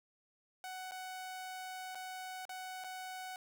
sawtooth tone with dropouts, 745 Hz, F#5, 12 cents sharp, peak -39 dBFS, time 0.64-3.36 s, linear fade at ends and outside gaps 1 ms, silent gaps 0.911-0.919 / 1.948-1.954 / 2.453-2.493 / 2.839-2.844 s, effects none

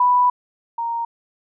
sine tone pair in turn, 987.8 / 930.6 Hz, B5 / A#5, 0 / -3 cents, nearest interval minor second, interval 103 cents, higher first, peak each -12 / -21 dBFS, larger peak first, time 0-0.3 / 0.78-1.05 s, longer first, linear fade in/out 5 ms, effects none

